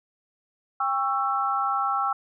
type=chord; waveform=sine; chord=C# diminished; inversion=second; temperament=just; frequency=798.3 / 1108.7 / 1330.5 Hz; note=G5 / C#6 / E6; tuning=+31 / 0 / +16 cents; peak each=-27 / -29 / -25 dBFS; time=0.8-2.13 s; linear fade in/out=5 ms; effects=none